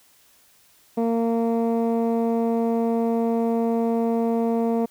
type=tone with low-pass filter; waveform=15% pulse; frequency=230 Hz; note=A#3; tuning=23 cents flat; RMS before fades=-22 dBFS; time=0.97-4.86 s; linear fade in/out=10 ms; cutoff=580 Hz; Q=0.69; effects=white hiss -57 dBFS RMS until 4.9 s